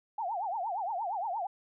sine tone with vibrato, 796 Hz, G5, 26 cents sharp, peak -31 dBFS, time 0.18-1.47 s, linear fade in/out 5 ms, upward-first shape triangle, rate 8.6 Hz, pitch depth 300 cents each way, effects none

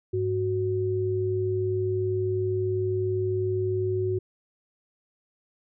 sine tone pair together, 102.37 / 370 Hz, G#2 / F#4, -24 / 0 cents, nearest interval octave + minor seventh, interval 2224 cents, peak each -28 / -25 dBFS, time 0.13-4.19 s, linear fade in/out 10 ms, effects none

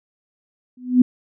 sine tone with exponential growth, 250 Hz, B3, 21 cents sharp, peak -5 dBFS, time 0.77-1.02 s, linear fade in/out 5 ms, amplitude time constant 54 ms, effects none

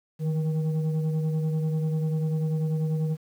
sine tone with frequency modulation, 155.4 Hz, D#3, 2 cents flat, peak -22 dBFS, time 0.19-3.17 s, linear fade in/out 50 ms, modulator 321 Hz, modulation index 0.45, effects tanh soft clip ceiling -20 dBFS + 9-bit

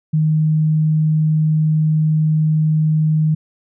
sine tone, 155.56 Hz, D#3, in tune, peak -12 dBFS, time 0.13-3.35 s, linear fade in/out 10 ms, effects none

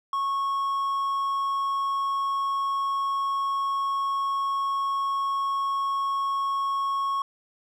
triangle tone, 1100 Hz, C#6, 14 cents flat, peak -22 dBFS, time 0.13-7.22 s, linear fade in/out 2 ms, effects none

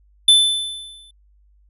square tone with exponential decay, 3520 Hz, A7, in tune, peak -7 dBFS, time 0.28-1.11 s, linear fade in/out 5 ms, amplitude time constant 180 ms, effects added 50 Hz sine -52 dBFS peak until 1.69 s + resampled to 32000 Hz

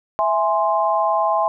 sine chord, E augmented, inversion none, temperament equal, 659.3 / 830.6 / 1046.5 Hz, E5 / G#5 / B#5, 0 / 0 / 0 cents, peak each -20 dBFS, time 0.19-1.48 s, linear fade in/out 0 ms, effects none

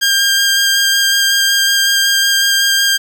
15% pulse tone with vibrato, 1601 Hz, G6, 36 cents sharp, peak -4 dBFS, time 0.01-2.98 s, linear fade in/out 20 ms, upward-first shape square, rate 5.4 Hz, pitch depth 8 cents each way, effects 7-bit

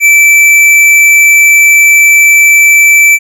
sine tone with tanh clipping, 2324 Hz, D7, 19 cents flat, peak -3 dBFS, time 0-3.19 s, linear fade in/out 50 ms, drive 13 dB, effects none

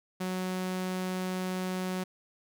sawtooth tone, 184.8 Hz, F#3, 2 cents flat, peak -27 dBFS, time 0.2-2.04 s, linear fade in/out 10 ms, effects none

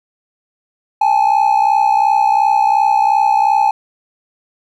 triangle ring-modulated tone, 840 Hz, G#5, 19 cents sharp, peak -4 dBFS, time 1.01-3.71 s, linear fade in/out 5 ms, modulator 31.4 Hz, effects tanh soft clip ceiling -2 dBFS

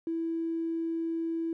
triangle tone, 329.6 Hz, E4, in tune, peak -25 dBFS, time 0.07-1.53 s, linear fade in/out 2 ms, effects tanh soft clip ceiling -27 dBFS

